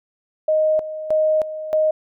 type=tone with tremolo; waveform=sine; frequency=622.3 Hz; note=D#5; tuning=in tune; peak=-14 dBFS; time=0.48-1.91 s; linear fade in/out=5 ms; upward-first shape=square; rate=1.6 Hz; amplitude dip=75%; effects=none